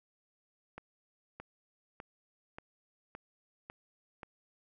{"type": "accelerating click train", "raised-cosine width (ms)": 0.5, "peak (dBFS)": -29, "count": 7, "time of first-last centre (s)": [0.78, 4.232], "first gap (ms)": 620, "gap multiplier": 0.97, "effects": []}